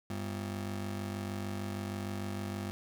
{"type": "ring-modulated tone", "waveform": "30% pulse", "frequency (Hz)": 147.9, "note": "D3", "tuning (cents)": 13, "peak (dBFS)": -30, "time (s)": [0.1, 2.71], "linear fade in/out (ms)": 0, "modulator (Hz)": 50.7, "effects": []}